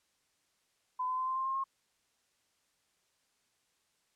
sine tone with pitch steps, 1011 / 1021.6 / 1032.2 / 1043 / 1053.9 / 1064.9 / 1076.1 Hz, B5 / C6 / C6 / C6 / C6 / C6 / C6, +40 / -42 / -24 / -6 / +12 / +30 / +48 cents, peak -31 dBFS, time 0.99-1.641 s, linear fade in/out 10 ms, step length 93 ms, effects white hiss -75 dBFS RMS until 4.15 s + low-pass 9000 Hz 12 dB/octave

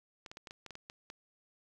clicks, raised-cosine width 0.2 ms, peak -29 dBFS, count 10, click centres 0.262 / 0.315 / 0.371 / 0.472 / 0.509 / 0.663 / 0.707 / 0.754 / 0.899 / 1.101 s, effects 11-bit

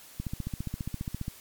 click train, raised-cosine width 5 ms, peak -20 dBFS, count 17, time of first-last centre 0.2-1.281 s, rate 14.8 Hz, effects white hiss -51 dBFS RMS until 1.4 s + MP3 96 kbps

